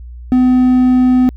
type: tone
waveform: triangle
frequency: 253 Hz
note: B3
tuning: 42 cents sharp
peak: -5 dBFS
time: 0.32-1.29 s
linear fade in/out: 0 ms
effects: added 60 Hz sine -28 dBFS peak until 1.36 s